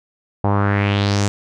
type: tone with low-pass filter sweep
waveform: sawtooth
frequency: 101 Hz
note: G#2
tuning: 48 cents flat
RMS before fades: -17 dBFS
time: 0.44-1.28 s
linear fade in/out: 0 ms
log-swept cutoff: 820 to 7600 Hz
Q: 3.1
effects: none